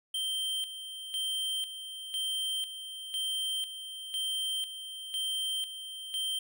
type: tone with tremolo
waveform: square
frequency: 3136 Hz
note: G7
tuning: in tune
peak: -31 dBFS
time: 0.14-6.39 s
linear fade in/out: 5 ms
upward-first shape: square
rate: 1 Hz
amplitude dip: 65%
effects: none